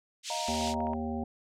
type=band-pass noise; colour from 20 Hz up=pink; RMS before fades=-38 dBFS; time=0.23-0.75 s; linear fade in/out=50 ms; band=2700 to 7600 Hz; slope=24 dB/octave
type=chord; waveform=sine; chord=Eb suspended second; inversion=none; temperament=just; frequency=622.3 / 700 / 933.4 Hz; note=Eb5 / F5 / Bb5; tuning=0 / +4 / +2 cents; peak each=-38 / -37 / -35 dBFS; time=0.3-0.94 s; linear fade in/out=2 ms
type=harmonic tone; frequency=78.4 Hz; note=D#2; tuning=14 cents sharp; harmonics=1 / 3 / 5 / 7 / 9 / 10; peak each=-39 / -33 / -41 / -43 / -44 / -41 dBFS; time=0.48-1.24 s; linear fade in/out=5 ms
type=click train; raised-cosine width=0.5 ms; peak=-32 dBFS; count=8; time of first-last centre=0.48-0.935 s; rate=15.4 Hz
effects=none

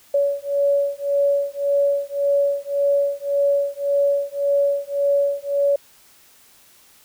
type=beating tone pair; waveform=sine; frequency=564 / 565.8 Hz; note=C#5 / C#5; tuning=+30 / +35 cents; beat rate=1.8 Hz; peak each=-20 dBFS; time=0.14-5.76 s; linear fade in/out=5 ms; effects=white hiss -52 dBFS RMS until 7.04 s

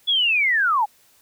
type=linear sweep; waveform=sine; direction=down; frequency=3451 to 785 Hz; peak=-16 dBFS; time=0.07-0.86 s; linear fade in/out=20 ms; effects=white hiss -57 dBFS RMS until 1.21 s

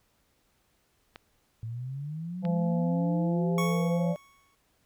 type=clicks; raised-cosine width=0.3 ms; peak=-26 dBFS; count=2; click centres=1.159 / 2.452 s
type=exponential sweep; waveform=sine; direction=up; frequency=110 to 595 Hz; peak=-33 dBFS; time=1.63-4.16 s; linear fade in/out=0 ms
type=harmonic tone; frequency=171.3 Hz; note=F3; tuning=33 cents flat; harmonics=1 / 3 / 4 / 5; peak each=-25 / -34 / -39 / -42 dBFS; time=2.42-4.16 s; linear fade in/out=50 ms
type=tone with exponential decay; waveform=25% pulse; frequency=1108.7 Hz; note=C#6; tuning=in tune; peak=-25 dBFS; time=3.58-4.55 s; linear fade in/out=2 ms; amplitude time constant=210 ms
effects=pink hiss -70 dBFS RMS until 4.85 s

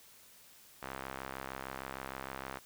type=tone with band-pass filter; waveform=sawtooth; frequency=66.5 Hz; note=C2; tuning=29 cents sharp; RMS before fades=-44 dBFS; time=0.82-2.59 s; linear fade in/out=10 ms; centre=1300 Hz; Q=0.98; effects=white hiss -59 dBFS RMS until 2.65 s

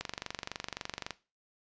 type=click train; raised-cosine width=0.2 ms; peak=-18 dBFS; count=27; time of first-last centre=0.01-1.107 s; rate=23.7 Hz; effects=noise-tail reverb RT60 0.3 s tail -17 dB re dry + resampled to 16000 Hz

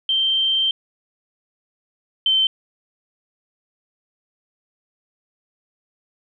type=tone pair in turn; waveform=sine; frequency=3136 / 3095 Hz; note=G7 / G7; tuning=0 / -23 cents; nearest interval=unison; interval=23 cents; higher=first; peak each=-16 / -14 dBFS; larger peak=second; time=0.09-0.71 / 2.26-2.47 s; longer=first; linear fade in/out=2 ms; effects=none

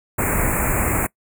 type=band-stop noise; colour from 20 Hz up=pink; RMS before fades=-20 dBFS; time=0.18-1.07 s; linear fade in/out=10 ms; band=2500 to 7100 Hz; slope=96 dB/octave; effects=noise-tail reverb RT60 0.1 s tail -23 dB re dry

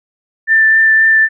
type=tone with vibrato; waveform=sine; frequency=1776 Hz; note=A6; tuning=16 cents sharp; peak=-6 dBFS; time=0.47-1.29 s; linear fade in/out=50 ms; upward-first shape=triangle; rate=3.8 Hz; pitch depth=12 cents each way; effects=none

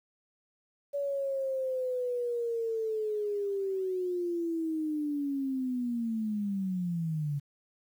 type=linear sweep; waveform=sine; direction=down; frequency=570 to 140.4 Hz; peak=-29 dBFS; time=0.93-7.4 s; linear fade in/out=20 ms; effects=10-bit

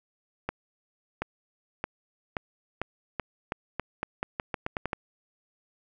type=accelerating click train; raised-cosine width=0.5 ms; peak=-14 dBFS; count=16; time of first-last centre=0.49-4.932 s; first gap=730 ms; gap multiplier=0.85; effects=none

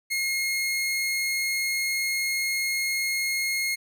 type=tone; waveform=sawtooth; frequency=2151 Hz; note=C7; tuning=47 cents sharp; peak=-21 dBFS; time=0.1-3.76 s; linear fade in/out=20 ms; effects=none

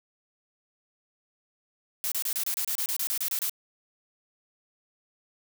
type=noise bursts; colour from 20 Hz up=blue; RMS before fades=-29 dBFS; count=14; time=2.04-3.495 s; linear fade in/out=0 ms; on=77 ms; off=29 ms; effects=none

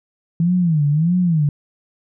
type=tone with vibrato; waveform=sine; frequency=162 Hz; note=E3; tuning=30 cents flat; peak=-13 dBFS; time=0.4-1.49 s; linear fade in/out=2 ms; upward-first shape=sine; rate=1.6 Hz; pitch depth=200 cents each way; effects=none

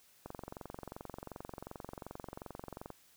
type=click train; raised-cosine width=1 ms; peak=-29 dBFS; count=61; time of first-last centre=0.26-2.903 s; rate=22.7 Hz; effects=white hiss -65 dBFS RMS until 3.16 s

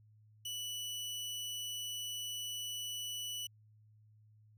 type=tone; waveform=sawtooth; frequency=2960 Hz; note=F#7; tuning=in tune; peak=-36 dBFS; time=0.45-3.47 s; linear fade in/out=5 ms; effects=added 107 Hz sine -61 dBFS peak until 4.57 s

